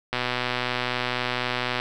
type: click train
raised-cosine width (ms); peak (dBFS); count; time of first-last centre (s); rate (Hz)
0.3; -9; 208; 0.13-1.799; 124
effects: none